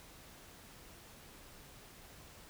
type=silence; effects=pink hiss -56 dBFS RMS until 2.49 s